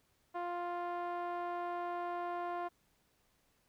5% pulse tone with low-pass filter, 350 Hz, F4, 4 cents sharp, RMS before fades -39 dBFS, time 0.34-2.69 s, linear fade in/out 20 ms, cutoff 850 Hz, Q 1.9, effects pink hiss -74 dBFS RMS until 3.68 s

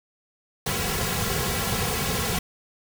pink noise with comb filter, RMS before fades -26 dBFS, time 0.66-2.39 s, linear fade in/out 5 ms, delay 3.3 ms, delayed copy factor -0.85, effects none

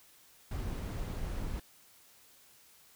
brown noise, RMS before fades -37 dBFS, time 0.51-1.6 s, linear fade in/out 5 ms, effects white hiss -61 dBFS RMS until 2.95 s

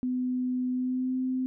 sine tone with pitch glide, 252.2 to 257.5 Hz, B3 to C4, +36 to -28 cents, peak -26 dBFS, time 0.03-1.46 s, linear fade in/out 0 ms, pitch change +36 cents, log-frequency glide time 0.71-1.16 s, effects none

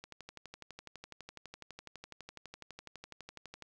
click train, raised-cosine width 0.2 ms, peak -29 dBFS, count 44, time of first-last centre 0.04-3.623 s, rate 12 Hz, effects none

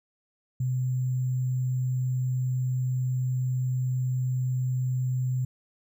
sine tone with sample-and-hold, 127.9 Hz, C3, 39 cents flat, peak -24 dBFS, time 0.6-5.45 s, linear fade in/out 5 ms, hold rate 7350 Hz, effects none

